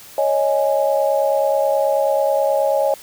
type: chord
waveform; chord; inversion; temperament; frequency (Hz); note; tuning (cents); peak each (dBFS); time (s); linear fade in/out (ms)
sine; C# suspended second; none; just; 554.4 / 623.7 / 831.5; C#5 / D#5 / G#5; 0 / +4 / +2; -17 / -19 / -22; 0.18-2.94; 2
effects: white hiss -41 dBFS RMS until 3.02 s